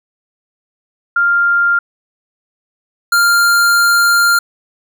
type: tone pair in turn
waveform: sine / square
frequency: 1396.9 / 1396.9 Hz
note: F6 / F6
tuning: 0 / 0 cents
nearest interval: unison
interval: 0 cents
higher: neither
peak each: -9 dBFS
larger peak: neither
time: 1.16-1.79 / 3.12-4.39 s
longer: second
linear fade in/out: 5 ms
effects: none